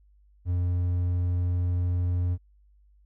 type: tone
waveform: triangle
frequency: 88.7 Hz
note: F2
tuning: 27 cents sharp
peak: -21 dBFS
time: 0.45-2.38 s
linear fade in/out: 50 ms
effects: added 50 Hz sine -56 dBFS peak until 3.05 s